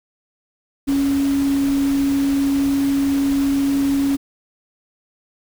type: tone in noise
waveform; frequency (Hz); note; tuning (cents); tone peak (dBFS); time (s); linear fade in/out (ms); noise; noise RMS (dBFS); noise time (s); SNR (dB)
sine; 277.2; C#4; 0; -15; 0.87-4.17; 20; pink; -32; 0.87-4.17; +14
effects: none